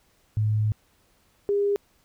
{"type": "tone pair in turn", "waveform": "sine", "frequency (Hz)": [107.2, 404.7], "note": ["A2", "G#4"], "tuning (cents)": [-45, -45], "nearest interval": "octave + major seventh", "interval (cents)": 2300, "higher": "second", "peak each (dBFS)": -20, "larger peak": "neither", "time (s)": [[0.37, 0.72], [1.49, 1.76]], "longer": "first", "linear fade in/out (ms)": 0, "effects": ["pink hiss -64 dBFS RMS until 2.04 s"]}